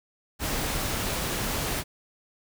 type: noise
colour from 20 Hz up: pink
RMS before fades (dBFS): -29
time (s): 0.39-1.84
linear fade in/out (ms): 50
effects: none